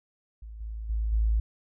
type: tone with level steps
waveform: sine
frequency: 54.5 Hz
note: A1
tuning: 16 cents flat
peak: -39 / -33 / -25 / -21 dBFS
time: 0.42-1.4 s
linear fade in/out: 5 ms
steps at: 0.6 / 0.89 / 1.12 s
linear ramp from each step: 10 ms
effects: none